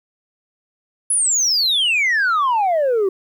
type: exponential sweep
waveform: sine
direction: down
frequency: 10550 to 370 Hz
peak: -12 dBFS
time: 1.1-3.09 s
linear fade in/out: 5 ms
effects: tanh soft clip ceiling -13 dBFS + 9-bit